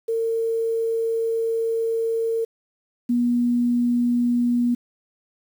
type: tone pair in turn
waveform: sine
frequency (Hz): 454.5 / 241.4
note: A#4 / B3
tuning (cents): -44 / -39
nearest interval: major seventh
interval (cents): 1095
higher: first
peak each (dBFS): -20 / -17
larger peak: second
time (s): 0.08-2.45 / 3.09-4.75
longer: first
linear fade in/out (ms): 10
effects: 8-bit